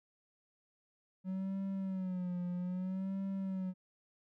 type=tone with vibrato; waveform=triangle; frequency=185.7 Hz; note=F#3; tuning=7 cents sharp; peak=-33 dBFS; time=1.24-3.74 s; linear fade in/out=50 ms; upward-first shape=sine; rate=0.62 Hz; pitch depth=79 cents each way; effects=none